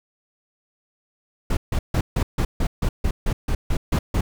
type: noise bursts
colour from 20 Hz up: brown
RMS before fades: -20 dBFS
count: 13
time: 1.5-4.21 s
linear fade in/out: 5 ms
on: 70 ms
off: 150 ms
effects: none